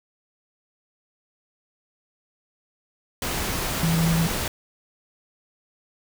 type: tone in noise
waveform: sine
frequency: 164.81 Hz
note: E3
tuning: in tune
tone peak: -19 dBFS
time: 3.83-4.27 s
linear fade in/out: 2 ms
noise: pink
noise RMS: -27 dBFS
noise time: 3.22-4.48 s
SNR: +5 dB
effects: none